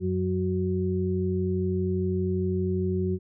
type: harmonic tone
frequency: 92.5 Hz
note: F#2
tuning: in tune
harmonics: 1 / 2 / 4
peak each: -28 / -28 / -28 dBFS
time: 0-3.19 s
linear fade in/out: 50 ms
effects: none